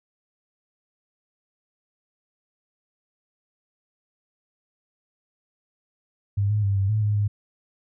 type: tone with pitch steps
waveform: sine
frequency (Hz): 100.6 / 105.5 / 99.4 / 97.6 / 107.8 / 104.5 / 103.1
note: G2 / G#2 / G2 / G2 / A2 / G#2 / G#2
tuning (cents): +45 / +28 / +25 / -7 / -35 / +11 / -12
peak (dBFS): -19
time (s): 6.37-7.28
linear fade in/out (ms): 10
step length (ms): 130
effects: none